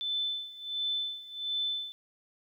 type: tone with tremolo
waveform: sine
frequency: 3520 Hz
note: A7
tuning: in tune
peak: -28 dBFS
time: 0.01-1.92 s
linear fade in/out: 0 ms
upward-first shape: sine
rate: 1.4 Hz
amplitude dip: 85%
effects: 11-bit